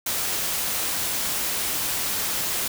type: noise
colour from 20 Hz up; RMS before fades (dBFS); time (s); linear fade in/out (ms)
white; -26; 0.06-2.68; 5
effects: none